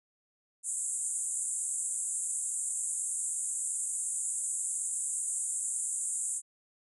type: band-pass noise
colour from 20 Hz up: pink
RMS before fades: -34 dBFS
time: 0.63-6.42 s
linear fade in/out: 50 ms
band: 7200 to 9900 Hz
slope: 96 dB/octave
effects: none